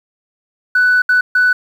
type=tone bursts at uneven times; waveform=sine; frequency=1490 Hz; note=F#6; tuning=12 cents sharp; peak=-7 dBFS; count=3; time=0.75-1.02 / 1.09-1.21 / 1.35-1.53 s; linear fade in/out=5 ms; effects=tanh soft clip ceiling -6 dBFS + 7-bit